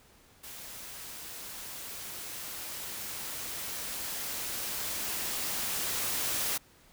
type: noise with level ramp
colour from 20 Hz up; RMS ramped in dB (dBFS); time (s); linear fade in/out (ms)
white; -45 to -31; 0.43-6.58; 10
effects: pink hiss -60 dBFS RMS until 6.92 s